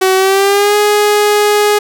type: tone with pitch glide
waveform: sawtooth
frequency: 377.3 to 416.2 Hz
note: F#4 to G#4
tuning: +34 to +4 cents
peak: -4 dBFS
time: 0.01-1.79 s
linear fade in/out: 10 ms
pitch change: +170 cents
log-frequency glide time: 0.15-0.76 s
effects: none